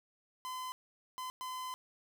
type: tone bursts at uneven times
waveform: 45% pulse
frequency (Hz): 1021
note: C6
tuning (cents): -43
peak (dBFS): -39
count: 3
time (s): 0.45-0.72 / 1.18-1.3 / 1.41-1.74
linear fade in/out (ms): 0
effects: none